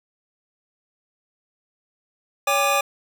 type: tone cluster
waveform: square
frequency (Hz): 563 / 803 / 1184 / 2478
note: C#5 / G5 / D6 / D#7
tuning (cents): +27 / +41 / +14 / -8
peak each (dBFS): -24 / -25 / -23 / -25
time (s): 2.47-2.81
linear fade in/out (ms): 5
effects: none